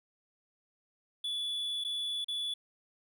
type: tone with dropouts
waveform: triangle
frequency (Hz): 3438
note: A7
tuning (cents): -41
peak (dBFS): -31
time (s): 1.24-2.54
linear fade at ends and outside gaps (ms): 5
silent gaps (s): 1.84-1.847 / 2.245-2.283
effects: none